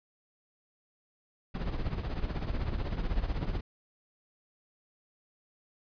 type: noise with tremolo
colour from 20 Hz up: brown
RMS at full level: -29 dBFS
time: 1.54-3.61 s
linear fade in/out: 10 ms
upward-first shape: triangle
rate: 16 Hz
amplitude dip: 75%
effects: resampled to 11025 Hz